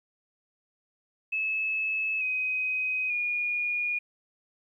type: tone with pitch steps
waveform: sine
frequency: 2598 / 2517 / 2438 Hz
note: E7 / D#7 / D#7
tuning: -26 / +19 / -36 cents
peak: -26 dBFS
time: 1.32-3.99 s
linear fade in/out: 10 ms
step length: 890 ms
effects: 11-bit